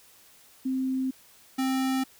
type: tone pair in turn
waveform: sine / square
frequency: 261.6 / 263.1 Hz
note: C4 / C4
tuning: 0 / +10 cents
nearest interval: unison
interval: 10 cents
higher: second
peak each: -25 dBFS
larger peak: neither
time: 0.65-1.11 / 1.58-2.04 s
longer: neither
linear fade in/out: 10 ms
effects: white hiss -56 dBFS RMS until 2.19 s

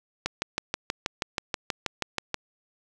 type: click train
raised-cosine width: 0.2 ms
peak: -9 dBFS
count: 14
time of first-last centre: 0.26-2.343 s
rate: 6.24 Hz
effects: none

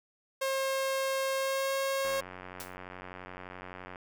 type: tone with pitch glide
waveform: sawtooth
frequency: 536 to 542.2 Hz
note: C5 to C#5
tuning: +42 to -38 cents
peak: -25 dBFS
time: 0.41-2.21 s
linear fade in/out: 10 ms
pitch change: +20 cents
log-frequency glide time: 1.36-1.74 s
type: click train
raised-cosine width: 0.5 ms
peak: -28 dBFS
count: 176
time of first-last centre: 2.05-3.958 s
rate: 91.7 Hz
type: noise with exponential decay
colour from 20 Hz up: white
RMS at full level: -39 dBFS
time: 2.6-2.77 s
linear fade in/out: 1 ms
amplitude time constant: 35 ms
effects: none

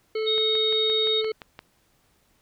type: harmonic tone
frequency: 436.8 Hz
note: A4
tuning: 13 cents flat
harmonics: 1 / 3 / 5 / 7 / 9 / 10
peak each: -24 / -41 / -38 / -44 / -50 / -41 dBFS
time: 0.15-1.32 s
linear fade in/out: 5 ms
type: tone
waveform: sine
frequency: 3736 Hz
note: A#7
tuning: 3 cents sharp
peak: -22 dBFS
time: 0.26-1.22 s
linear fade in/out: 20 ms
type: click train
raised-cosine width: 0.3 ms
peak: -22 dBFS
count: 8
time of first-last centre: 0.38-1.591 s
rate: 5.78 Hz
effects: pink hiss -65 dBFS RMS until 2.41 s

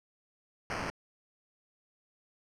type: noise with sample-and-hold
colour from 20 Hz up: violet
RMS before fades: -36 dBFS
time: 0.7-0.9 s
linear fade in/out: 0 ms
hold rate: 3675 Hz
effects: low-pass 6000 Hz 12 dB/octave

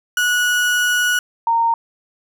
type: tone pair in turn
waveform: 35% pulse / sine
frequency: 1464 / 922.3 Hz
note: F#6 / A#5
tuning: -19 / -19 cents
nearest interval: minor sixth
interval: 800 cents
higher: first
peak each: -13 dBFS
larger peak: neither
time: 0.17-1.19 / 1.47-1.74 s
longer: first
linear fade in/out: 2 ms
effects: none

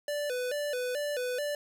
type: tone with vibrato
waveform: square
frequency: 540 Hz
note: C#5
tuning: 45 cents flat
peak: -31 dBFS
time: 0.08-1.55 s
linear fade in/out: 2 ms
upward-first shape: square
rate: 2.3 Hz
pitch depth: 140 cents each way
effects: 12-bit

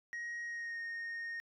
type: tone with pitch glide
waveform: sine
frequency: 1886 to 1850.4 Hz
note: A#6 to A#6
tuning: +20 to -13 cents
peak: -36 dBFS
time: 0.13-1.4 s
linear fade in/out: 0 ms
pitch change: -33 cents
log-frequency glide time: 0.44-0.79 s
effects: tanh soft clip ceiling -38 dBFS

